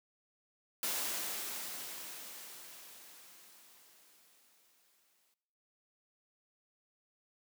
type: noise with exponential decay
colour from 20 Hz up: white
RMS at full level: -35 dBFS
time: 0.83-5.34 s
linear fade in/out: 1 ms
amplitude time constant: 980 ms
effects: noise-tail reverb RT60 0.9 s tail -18 dB re dry + high-pass 200 Hz 12 dB/octave